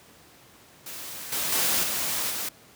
white noise with level steps, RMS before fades -38 / -28 / -24 / -28 / -31 dBFS, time 0.86-2.49 s, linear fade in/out 5 ms, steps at 1.32 / 1.52 / 1.83 / 2.3 s, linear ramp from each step 5 ms, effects pink hiss -53 dBFS RMS until 2.75 s + high-pass 100 Hz 12 dB/octave

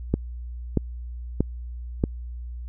click train, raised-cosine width 3 ms, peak -7 dBFS, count 4, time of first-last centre 0.14-2.039 s, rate 1.58 Hz, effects added 60 Hz sine -32 dBFS peak until 2.68 s

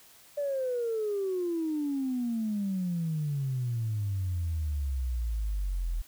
sine exponential sweep, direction down, 587 to 39.89 Hz, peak -27 dBFS, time 0.37-6.02 s, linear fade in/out 10 ms, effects tanh soft clip ceiling -23 dBFS + white hiss -56 dBFS RMS until 6.07 s

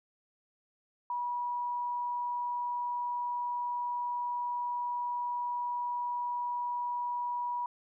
sine tone, 970 Hz, B5, 31 cents flat, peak -31 dBFS, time 1.1-7.66 s, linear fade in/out 2 ms, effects none

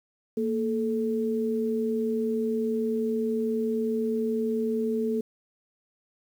sine tone pair together, 230.6 / 435.4 Hz, A#3 / A4, -19 / -18 cents, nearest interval major seventh, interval 1101 cents, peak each -27 / -27 dBFS, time 0.37-5.21 s, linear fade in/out 5 ms, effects 9-bit

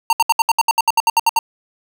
square tone bursts, 916 Hz, A#5, 31 cents flat, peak -11 dBFS, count 14, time 0.1-1.39 s, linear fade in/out 2 ms, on 29 ms, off 68 ms, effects none

